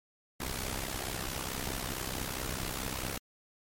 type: noise with amplitude modulation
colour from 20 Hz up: pink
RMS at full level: -33 dBFS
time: 0.4-3.18 s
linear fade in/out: 5 ms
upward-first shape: sine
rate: 64.6 Hz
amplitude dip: 80%
effects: MP3 64 kbps